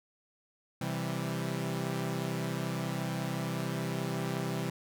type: chord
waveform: sawtooth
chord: C major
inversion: none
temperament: equal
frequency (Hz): 130.81 / 164.81 / 196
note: C3 / E3 / G3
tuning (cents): 0 / 0 / 0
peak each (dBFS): -32 / -32 / -34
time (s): 0.81-4.7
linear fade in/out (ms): 5
effects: none